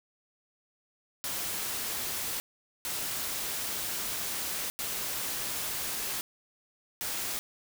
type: noise bursts at uneven times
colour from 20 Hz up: white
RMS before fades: -34 dBFS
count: 4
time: 1.24-2.4 / 2.85-4.7 / 4.79-6.21 / 7.01-7.39 s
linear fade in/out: 0 ms
effects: none